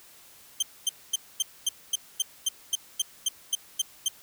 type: tone bursts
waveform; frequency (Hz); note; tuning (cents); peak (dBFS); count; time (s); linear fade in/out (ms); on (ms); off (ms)
20% pulse; 3136; G7; 0; -17; 14; 0.6-4.084; 5; 26; 240
effects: white hiss -53 dBFS RMS until 4.22 s